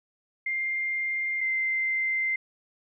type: tone pair in turn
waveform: sine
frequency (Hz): 2106 / 2082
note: C7 / C7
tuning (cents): +11 / -9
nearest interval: unison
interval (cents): 20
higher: first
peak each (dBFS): -26 / -24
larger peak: second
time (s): 0.46-1.41 / 1.41-2.36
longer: neither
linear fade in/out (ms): 5
effects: none